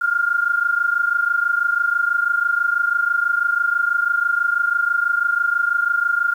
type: tone pair together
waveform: sine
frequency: 1396.9 / 1423 Hz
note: F6 / F6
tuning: 0 / +32 cents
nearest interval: unison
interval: 32 cents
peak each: -18 / -20 dBFS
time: 0.01-6.34 s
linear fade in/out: 10 ms
effects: 8-bit